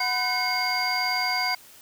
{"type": "tone cluster", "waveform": "triangle", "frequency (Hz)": [736, 999, 1514, 2170, 4751], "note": ["F#5", "B5", "F#6", "C#7", "D8"], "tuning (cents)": [-9, 20, 39, -37, 19], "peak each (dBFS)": [-27, -29, -31, -25, -26], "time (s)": [0, 1.55], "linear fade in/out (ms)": 5, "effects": ["tanh soft clip ceiling -15 dBFS", "white hiss -50 dBFS RMS until 1.81 s"]}